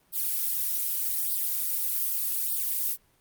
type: noise with flanger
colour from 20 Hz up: violet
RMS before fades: -28 dBFS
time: 0.12-2.97 s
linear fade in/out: 50 ms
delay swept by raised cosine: 0.21 to 5.41 ms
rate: 0.83 Hz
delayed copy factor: +0.75
effects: pink hiss -65 dBFS RMS until 3.2 s + Opus 32 kbps